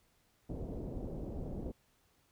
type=low-pass noise; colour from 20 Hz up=pink; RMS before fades=-41 dBFS; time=0.49-1.72 s; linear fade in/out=10 ms; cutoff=570 Hz; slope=24 dB/octave; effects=pink hiss -72 dBFS RMS until 2.31 s